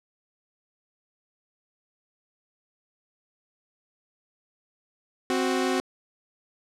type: tone pair together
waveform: sawtooth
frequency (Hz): 261.6 / 370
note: C4 / F#4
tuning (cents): 0 / 0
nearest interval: tritone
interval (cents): 600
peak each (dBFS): -22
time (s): 5.3-5.8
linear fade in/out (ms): 0
effects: low-pass 9000 Hz 12 dB/octave